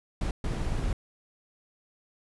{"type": "noise bursts at uneven times", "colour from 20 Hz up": "brown", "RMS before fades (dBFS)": -29, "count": 2, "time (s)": [[0.21, 0.31], [0.44, 0.93]], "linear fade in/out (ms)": 2, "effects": ["resampled to 24000 Hz"]}